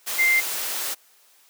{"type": "tone in noise", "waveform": "sine", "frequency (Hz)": 2093, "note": "C7", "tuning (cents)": 0, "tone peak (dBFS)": -16, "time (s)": [0.18, 0.41], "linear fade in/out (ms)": 20, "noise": "white", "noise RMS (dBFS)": -28, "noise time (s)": [0.06, 0.95], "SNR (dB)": 9, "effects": ["white hiss -57 dBFS RMS until 1.49 s", "high-pass 400 Hz 12 dB/octave"]}